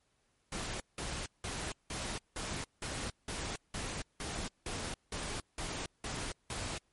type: noise bursts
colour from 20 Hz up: pink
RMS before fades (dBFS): -39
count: 14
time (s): 0.52-6.78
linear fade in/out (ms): 2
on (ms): 280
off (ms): 180
effects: pink hiss -75 dBFS RMS until 6.92 s + MP3 48 kbps